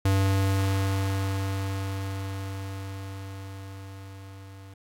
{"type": "tone with level ramp", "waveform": "square", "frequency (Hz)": 97, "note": "G2", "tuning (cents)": -18, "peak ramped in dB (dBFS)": [-20, -44], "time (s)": [0.05, 4.74], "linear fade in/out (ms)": 5, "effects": ["AAC 48 kbps"]}